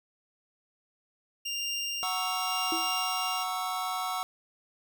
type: tone with tremolo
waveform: 25% pulse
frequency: 2794 Hz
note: F7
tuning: in tune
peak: -26 dBFS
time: 1.45-3.44 s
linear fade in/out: 10 ms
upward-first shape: triangle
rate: 0.91 Hz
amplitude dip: 40%
type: chord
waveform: square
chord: F# dominant seventh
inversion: none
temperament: equal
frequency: 740 / 932.3 / 1108.7 / 1318.5 Hz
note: F#5 / A#5 / C#6 / E6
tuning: 0 / 0 / 0 / 0 cents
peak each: -35 / -41 / -37 / -36 dBFS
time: 2.03-4.23 s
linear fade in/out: 0 ms
type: tone with exponential decay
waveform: sine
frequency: 329.6 Hz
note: E4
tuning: in tune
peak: -28 dBFS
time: 2.72-2.96 s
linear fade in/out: 2 ms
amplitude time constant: 51 ms
effects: none